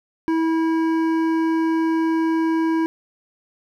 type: tone with hard clipping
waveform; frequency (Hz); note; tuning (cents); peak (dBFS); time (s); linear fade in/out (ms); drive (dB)
sine; 324.9; E4; -25; -19; 0.28-2.86; 0; 11
effects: none